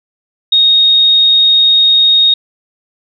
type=tone; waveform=sine; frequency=3729 Hz; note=A#7; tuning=in tune; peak=-5 dBFS; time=0.52-2.34 s; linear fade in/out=5 ms; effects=none